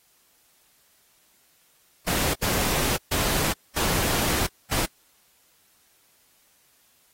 pink noise bursts at uneven times, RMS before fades -25 dBFS, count 5, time 2.07-2.34 / 2.42-2.97 / 3.11-3.53 / 3.76-4.47 / 4.71-4.86 s, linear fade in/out 10 ms, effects white hiss -62 dBFS RMS until 7.13 s + AAC 48 kbps

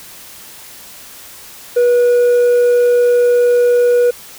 triangle tone with hard clipping, 485.4 Hz, B4, 30 cents flat, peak -7 dBFS, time 1.76-4.11 s, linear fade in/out 10 ms, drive 1 dB, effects white hiss -36 dBFS RMS until 4.38 s

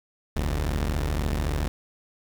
sawtooth tone pair together, 43.73 / 73.6 Hz, F1 / D2, +3 / +4 cents, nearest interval major sixth, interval 901 cents, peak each -23 dBFS, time 0.36-1.68 s, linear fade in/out 0 ms, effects 8-bit

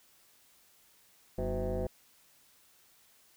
sine tone with frequency modulation, 233.1 Hz, A#3, in tune, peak -29 dBFS, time 1.38-1.87 s, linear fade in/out 5 ms, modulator 138 Hz, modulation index 2.9, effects tanh soft clip ceiling -27 dBFS + white hiss -64 dBFS RMS until 3.36 s

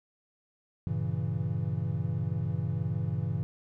triangle chord, G diminished seventh, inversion none, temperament equal, 98 / 116.54 / 138.59 / 164.81 Hz, G2 / Bb2 / Db3 / Fb3, 0 / 0 / 0 / 0 cents, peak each -32 dBFS, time 0.87-3.43 s, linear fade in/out 0 ms, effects none

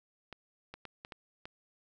clicks, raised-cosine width 0.3 ms, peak -28 dBFS, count 6, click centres 0.327 / 0.74 / 0.853 / 1.049 / 1.122 / 1.455 s, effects none

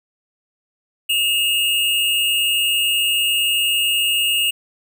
square tone pair together, 2636 / 2845 Hz, E7 / F7, -1 / +31 cents, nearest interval minor second, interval 132 cents, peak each -25 / -17 dBFS, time 1.09-4.51 s, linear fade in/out 10 ms, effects none

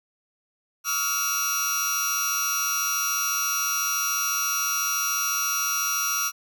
sawtooth tone cluster, 1136 / 1297 / 1391 / 5780 Hz, C#6 / E6 / F6 / F#8, +42 / -28 / -7 / -41 cents, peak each -32 / -28 / -26 / -23 dBFS, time 0.84-6.32 s, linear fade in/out 50 ms, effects none

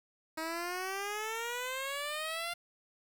10% pulse exponential sweep, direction up, 315.1 to 700 Hz, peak -27 dBFS, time 0.37-2.54 s, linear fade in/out 10 ms, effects 9-bit

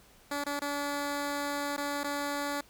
10% pulse tone with dropouts, 286.9 Hz, D4, 40 cents flat, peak -23 dBFS, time 0.31-2.61 s, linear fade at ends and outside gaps 5 ms, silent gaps 0.44-0.463 / 0.594-0.617 / 1.766-1.777 / 2.035-2.042 s, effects pink hiss -59 dBFS RMS until 2.69 s

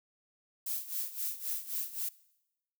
violet noise with tremolo, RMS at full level -34 dBFS, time 0.66-2.09 s, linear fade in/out 5 ms, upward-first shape sine, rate 3.8 Hz, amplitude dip 80%, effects noise-tail reverb RT60 0.9 s tail -21 dB re dry

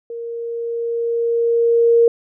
sine tone with level ramp, 466.2 Hz, A#4, in tune, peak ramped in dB -26 to -8 dBFS, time 0.1-2.08 s, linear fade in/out 2 ms, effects none

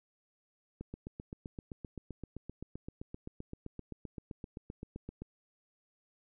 click train, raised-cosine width 3 ms, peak -29 dBFS, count 35, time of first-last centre 0.81-5.22 s, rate 7.71 Hz, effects none

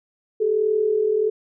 sine tone pair together, 391.6 / 432.9 Hz, G4 / A4, -2 / -28 cents, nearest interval major second, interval 174 cents, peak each -24 / -18 dBFS, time 0.4-1.3 s, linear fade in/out 10 ms, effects none

